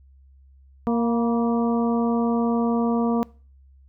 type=harmonic tone with a mistuned harmonic; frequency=233.1 Hz; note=A#3; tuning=in tune; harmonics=1 / 2 / 3 / 4 / 5; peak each=-20 / -26 / -30 / -32 / -34 dBFS; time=0.87-3.23 s; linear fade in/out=0 ms; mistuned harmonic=4; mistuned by=+45 cents; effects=noise-tail reverb RT60 0.4 s tail -23 dB re dry + added 67 Hz sine -49 dBFS peak until 3.88 s